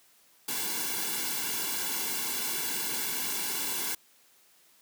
white noise with comb filter, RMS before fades -32 dBFS, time 0.48-3.95 s, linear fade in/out 5 ms, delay 1.6 ms, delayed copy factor -0.9, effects white hiss -62 dBFS RMS until 4.81 s + high-pass 150 Hz 12 dB/octave

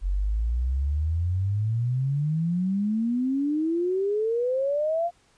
sine exponential sweep, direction up, 44.47 to 704 Hz, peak -22 dBFS, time 0.01-5.11 s, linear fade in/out 50 ms, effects pink hiss -62 dBFS RMS until 5.37 s + resampled to 22050 Hz

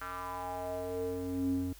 square tone with band-pass filter sweep, 90.9 Hz, F#2, 30 cents flat, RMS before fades -36 dBFS, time 0.01-1.73 s, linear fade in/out 5 ms, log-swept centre 1400 to 210 Hz, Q 4.5, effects added 50 Hz sine -54 dBFS peak until 1.79 s + white hiss -57 dBFS RMS until 1.79 s

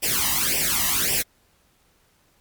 white noise with flanger, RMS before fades -22 dBFS, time 0.02-1.23 s, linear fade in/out 20 ms, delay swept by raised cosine 0.37 to 1.04 ms, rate 1.8 Hz, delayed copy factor +0.9, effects pink hiss -62 dBFS RMS until 2.4 s + MP3 96 kbps

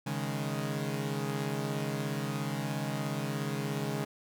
sawtooth chord, C# suspended second, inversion none, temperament equal, 138.59 / 155.56 / 207.7 Hz, C#3 / D#3 / G#3, 0 / 0 / 0 cents, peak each -31 / -33 / -33 dBFS, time 0.06-4.05 s, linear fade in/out 10 ms, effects none

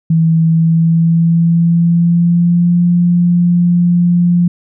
sine tone with pitch glide, 162.9 to 174.59 Hz, E3 to F3, -20 to 0 cents, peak -7 dBFS, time 0.1-4.48 s, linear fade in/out 5 ms, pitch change +120 cents, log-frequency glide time 0.48-2.82 s, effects none

